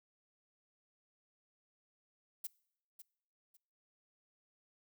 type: noise with echo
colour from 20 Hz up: violet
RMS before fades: -41 dBFS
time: 2.44-2.47 s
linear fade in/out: 5 ms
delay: 550 ms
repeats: 2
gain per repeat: -12 dB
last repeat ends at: 3.57 s
effects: noise-tail reverb RT60 0.7 s tail -24 dB re dry